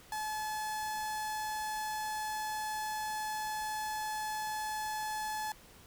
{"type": "tone with notch filter", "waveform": "sawtooth", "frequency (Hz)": 859, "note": "A5", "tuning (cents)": -42, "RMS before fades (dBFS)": -37, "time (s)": [0.12, 5.52], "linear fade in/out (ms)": 2, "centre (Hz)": 2800, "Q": 1.7, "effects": ["pink hiss -57 dBFS RMS until 5.86 s"]}